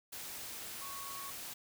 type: tone in noise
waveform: sine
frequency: 1108.7 Hz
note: C#6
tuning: in tune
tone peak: -46 dBFS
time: 0.81-1.31 s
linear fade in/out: 10 ms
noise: white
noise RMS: -45 dBFS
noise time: 0.12-1.54 s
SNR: -4 dB
effects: none